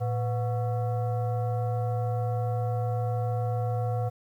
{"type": "tone with frequency modulation", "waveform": "sine", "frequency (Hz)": 113.4, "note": "A#2", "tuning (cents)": -47, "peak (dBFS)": -25, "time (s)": [0, 4.1], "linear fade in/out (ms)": 20, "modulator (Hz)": 613, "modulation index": 0.75, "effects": ["10-bit"]}